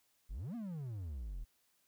triangle exponential two-way sweep, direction up then down, 36.71 to 247.1 to 36.96 Hz, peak -38 dBFS, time 0.29-1.45 s, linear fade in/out 20 ms, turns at 0.55 s, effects white hiss -75 dBFS RMS until 1.87 s

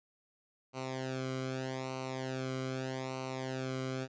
sawtooth tone with flanger, 130.81 Hz, C3, in tune, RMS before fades -38 dBFS, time 0.73-4.08 s, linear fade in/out 50 ms, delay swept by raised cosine 0.58 to 1.14 ms, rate 0.81 Hz, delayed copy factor -0.85, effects resampled to 16000 Hz

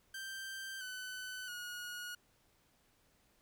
sawtooth tone with pitch steps, 1568 / 1506.7 / 1447.9 Hz, G6 / F#6 / F#6, 0 / +31 / -38 cents, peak -39 dBFS, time 0.14-2.15 s, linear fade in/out 5 ms, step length 670 ms, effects pink hiss -72 dBFS RMS until 3.41 s

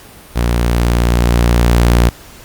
sawtooth tone with level ramp, 59 Hz, A#1, 22 cents sharp, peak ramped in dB -8 to -3 dBFS, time 0.35-2.1 s, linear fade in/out 20 ms, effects pink hiss -38 dBFS RMS until 2.44 s + Opus 48 kbps

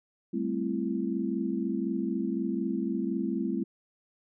sine chord, A minor seventh, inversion third, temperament equal with one note detuned, 196 / 220 / 261.6 / 335.6 Hz, G3 / A3 / C4 / E4, 0 / 0 / 0 / +31 cents, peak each -33 dBFS, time 0.33-3.64 s, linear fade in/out 10 ms, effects none

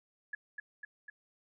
sine tone with echo, 1700 Hz, G#6, 40 cents sharp, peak -35 dBFS, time 0.33-0.35 s, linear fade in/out 5 ms, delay 250 ms, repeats 3, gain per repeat -3 dB, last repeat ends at 1.1 s, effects none

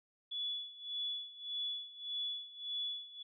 sine tone with tremolo, 3422 Hz, A7, 49 cents flat, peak -35 dBFS, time 0.31-3.23 s, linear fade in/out 10 ms, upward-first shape sine, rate 1.7 Hz, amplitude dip 85%, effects none

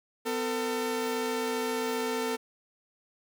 sawtooth tone pair together, 252.2 / 449.4 Hz, B3 / A4, +36 / +37 cents, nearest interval minor seventh, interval 1001 cents, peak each -30 / -26 dBFS, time 0.25-2.37 s, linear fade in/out 20 ms, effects none

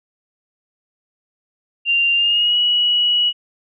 sine tone with pitch glide, 2782 to 2925 Hz, F7 to F#7, -7 to -21 cents, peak -13 dBFS, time 1.85-3.33 s, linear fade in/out 50 ms, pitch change +86 cents, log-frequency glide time 2.14-2.58 s, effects none

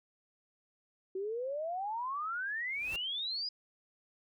sine exponential sweep, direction up, 370.3 to 5020 Hz, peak -34 dBFS, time 1.15-3.49 s, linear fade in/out 5 ms
pink noise with exponential growth, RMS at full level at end -43 dBFS, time 2.64-2.96 s, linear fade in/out 1 ms, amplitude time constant 69 ms
effects none

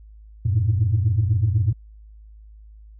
sine tone cluster, 91 / 107.2 / 115.2 Hz, F#2 / A2 / A#2, -28 / -45 / -20 cents, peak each -20 dBFS, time 0.45-1.73 s, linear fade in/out 10 ms, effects tanh soft clip ceiling -11 dBFS + added 53 Hz sine -42 dBFS peak until 2.99 s

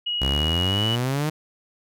sine tone with pitch glide, 2900 to 2949 Hz, F#7 to F#7, -35 to -6 cents, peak -23 dBFS, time 0.06-0.96 s, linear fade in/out 10 ms, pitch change +29 cents, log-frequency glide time 0.65-0.84 s
sawtooth exponential sweep, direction up, 64 to 157.4 Hz, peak -18 dBFS, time 0.21-1.3 s, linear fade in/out 10 ms
effects none

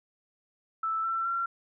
sine tone with pitch steps, 1318.5 / 1342.3 / 1366.6 Hz, E6 / E6 / F6, 0 / +31 / -38 cents, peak -27 dBFS, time 0.83-1.46 s, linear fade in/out 5 ms, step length 210 ms, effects none

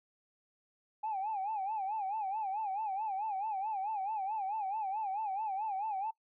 sine tone with vibrato, 820 Hz, G#5, 22 cents flat, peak -32 dBFS, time 1.03-6.11 s, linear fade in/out 10 ms, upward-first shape sine, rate 4.6 Hz, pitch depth 140 cents each way, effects noise-tail reverb RT60 0.1 s tail -21 dB re dry + tanh soft clip ceiling -29 dBFS

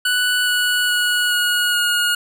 25% pulse tone with pitch steps, 1482 / 1470.9 / 1459.9 / 1449 / 1438.1 Hz, F#6 / F#6 / F#6 / F#6 / F#6, +2 / -11 / -24 / -37 / -50 cents, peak -12 dBFS, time 0.05-2.15 s, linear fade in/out 5 ms, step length 420 ms, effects none

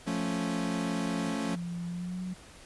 40% pulse chord, F augmented, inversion none, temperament equal, 174.61 / 220 / 277.2 Hz, F3 / A3 / C#4, 0 / 0 / 0 cents, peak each -33 dBFS, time 0.06-1.56 s, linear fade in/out 20 ms
sine tone with pitch glide, 173.2 to 183.5 Hz, F3 to F#3, -14 to -14 cents, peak -33 dBFS, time 1.27-2.34 s, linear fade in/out 10 ms, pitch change +100 cents, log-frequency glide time 1.88-2.21 s
effects pink hiss -52 dBFS RMS until 2.65 s + resampled to 24000 Hz

